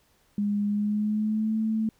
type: tone with pitch glide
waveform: sine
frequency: 205.1 to 219.8 Hz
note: G#3 to A3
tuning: -21 to -2 cents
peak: -23 dBFS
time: 0.38-1.89 s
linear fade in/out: 2 ms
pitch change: +119 cents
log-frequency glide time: 0.66-1.57 s
effects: pink hiss -65 dBFS RMS until 1.99 s